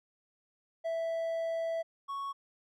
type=tone pair in turn; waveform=triangle; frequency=659.3 / 1108.8 Hz; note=E5 / C#6; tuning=0 / 0 cents; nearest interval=major sixth; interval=900 cents; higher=second; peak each=-29 / -33 dBFS; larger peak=first; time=0.84-1.83 / 2.08-2.33 s; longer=first; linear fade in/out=20 ms; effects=none